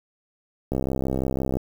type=click train; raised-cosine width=2 ms; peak=-12 dBFS; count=57; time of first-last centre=0.72-1.57 s; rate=65.9 Hz; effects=7-bit